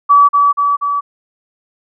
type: tone with echo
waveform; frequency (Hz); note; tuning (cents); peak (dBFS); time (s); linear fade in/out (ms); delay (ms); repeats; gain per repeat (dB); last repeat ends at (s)
sine; 1146; D6; -43; -4; 0.09-0.29; 20; 240; 3; -3; 1.01
effects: none